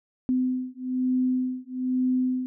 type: beating tone pair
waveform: sine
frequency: 254.4 / 255.5 Hz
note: C4 / C4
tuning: -48 / -41 cents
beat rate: 1.1 Hz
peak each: -26 dBFS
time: 0.29-2.46 s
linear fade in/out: 0 ms
effects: none